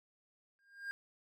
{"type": "tone with exponential growth", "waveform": "triangle", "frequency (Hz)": 1609, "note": "G6", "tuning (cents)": 45, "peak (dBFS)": -34, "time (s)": [0.59, 0.91], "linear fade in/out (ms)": 0, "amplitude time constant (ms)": 69, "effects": []}